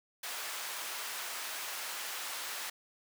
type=high-pass noise; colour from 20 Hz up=pink; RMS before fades=-40 dBFS; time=0.23-2.7 s; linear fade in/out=5 ms; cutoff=1000 Hz; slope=12 dB/octave; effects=none